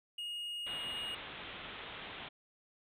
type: tone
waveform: triangle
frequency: 2865 Hz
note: F7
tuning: 44 cents sharp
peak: -37 dBFS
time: 0.18-1.15 s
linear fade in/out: 5 ms
type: low-pass noise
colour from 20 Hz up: white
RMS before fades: -47 dBFS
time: 0.66-2.29 s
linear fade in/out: 10 ms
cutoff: 3700 Hz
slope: 96 dB/octave
effects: none

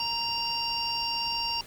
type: harmonic tone with a mistuned harmonic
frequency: 932.3 Hz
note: A#5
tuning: in tune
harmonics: 1 / 3 / 5 / 6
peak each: -33 / -33 / -33 / -33 dBFS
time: 0-1.61 s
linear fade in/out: 2 ms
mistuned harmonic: 6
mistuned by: -17 cents
effects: pink hiss -48 dBFS RMS until 1.66 s

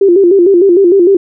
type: tone with vibrato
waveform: sine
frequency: 370 Hz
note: F#4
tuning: in tune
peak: -3 dBFS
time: 0.01-1.17 s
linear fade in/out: 5 ms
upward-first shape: square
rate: 6.6 Hz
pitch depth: 110 cents each way
effects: none

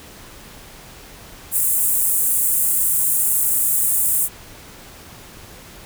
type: high-pass noise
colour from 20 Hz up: pink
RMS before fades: -18 dBFS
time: 1.51-4.29 s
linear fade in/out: 50 ms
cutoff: 8100 Hz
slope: 48 dB/octave
effects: pink hiss -41 dBFS RMS until 5.85 s

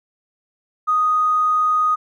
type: tone with tanh clipping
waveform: triangle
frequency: 1244.5 Hz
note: D#6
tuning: in tune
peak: -14 dBFS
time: 0.87-1.96 s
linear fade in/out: 20 ms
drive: 3 dB
effects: none

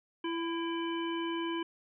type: harmonic tone with a mistuned harmonic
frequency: 334.5 Hz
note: E4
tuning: 25 cents sharp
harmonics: 1 / 3 / 5 / 7 / 9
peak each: -33 / -39 / -45 / -46 / -43 dBFS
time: 0.24-1.63 s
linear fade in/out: 5 ms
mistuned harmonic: 5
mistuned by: -43 cents
effects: none

